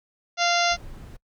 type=harmonic tone; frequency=694 Hz; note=F5; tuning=11 cents flat; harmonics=1 / 2 / 3 / 4 / 5 / 6 / 7 / 8 / 9; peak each=-23 / -26 / -28 / -29 / -30 / -31 / -31 / -32 / -33 dBFS; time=0.37-0.77 s; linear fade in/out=50 ms
type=noise; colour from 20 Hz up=brown; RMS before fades=-40 dBFS; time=0.71-1.17 s; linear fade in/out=10 ms
effects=noise-tail reverb RT60 0.1 s tail -23 dB re dry